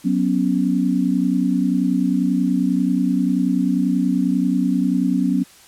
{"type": "chord", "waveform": "sine", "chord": "F# suspended fourth", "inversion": "none", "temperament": "equal", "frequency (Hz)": [185, 246.9, 277.2], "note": ["F#3", "B3", "C#4"], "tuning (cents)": [0, 0, 0], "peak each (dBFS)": -20, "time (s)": [0.04, 5.44], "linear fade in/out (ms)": 20, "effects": ["white hiss -47 dBFS RMS until 5.67 s", "low-pass 11000 Hz 12 dB/octave"]}